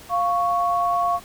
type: tone pair together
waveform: sine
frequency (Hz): 699.3 / 1110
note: F5 / C#6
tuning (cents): +2 / +2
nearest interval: minor sixth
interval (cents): 800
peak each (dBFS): -21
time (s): 0.09-1.2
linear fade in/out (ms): 50
effects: pink hiss -44 dBFS RMS until 1.24 s